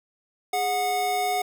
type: tone pair together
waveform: square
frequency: 411.9 / 731.4 Hz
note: G#4 / F#5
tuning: -14 / -20 cents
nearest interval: minor seventh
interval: 994 cents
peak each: -32 / -24 dBFS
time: 0.53-1.42 s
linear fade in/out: 5 ms
effects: none